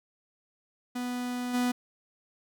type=tone with level steps; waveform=45% pulse; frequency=246.9 Hz; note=B3; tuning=in tune; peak=-31 / -25 dBFS; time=0.95-1.72 s; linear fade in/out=10 ms; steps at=1.53 s; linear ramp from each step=20 ms; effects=none